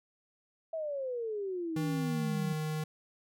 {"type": "exponential sweep", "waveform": "sine", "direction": "down", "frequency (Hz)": [659.3, 180.2], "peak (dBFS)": -33, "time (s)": [0.73, 2.53], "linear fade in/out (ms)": 5}
{"type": "tone with pitch glide", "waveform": "square", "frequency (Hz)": [159.8, 155.07], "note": ["D#3", "D#3"], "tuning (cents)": [47, -6], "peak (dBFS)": -33, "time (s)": [1.76, 2.84], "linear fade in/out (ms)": 5, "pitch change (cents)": -53, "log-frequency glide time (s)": [1.92, 2.44]}
{"effects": []}